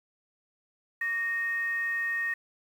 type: tone with frequency modulation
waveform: sine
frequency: 1854 Hz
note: A#6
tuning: 10 cents flat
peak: -27 dBFS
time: 1.01-2.34 s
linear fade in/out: 5 ms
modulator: 707 Hz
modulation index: 0.27
effects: 9-bit